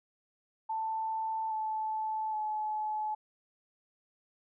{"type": "tone with pitch steps", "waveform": "sine", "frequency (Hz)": [885, 870.8, 856.8], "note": ["A5", "A5", "A5"], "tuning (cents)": [10, -18, -46], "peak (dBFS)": -31, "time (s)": [0.69, 3.15], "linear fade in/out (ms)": 10, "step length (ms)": 820, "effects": []}